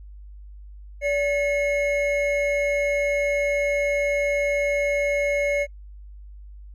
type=tone pair together; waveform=triangle; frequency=575 / 2171 Hz; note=D5 / C#7; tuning=-37 / -37 cents; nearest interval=octave + major seventh; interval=2300 cents; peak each=-19 / -24 dBFS; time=1.01-5.67 s; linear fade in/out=50 ms; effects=noise-tail reverb RT60 0.1 s tail -24 dB re dry + added 50 Hz sine -39 dBFS peak until 6.74 s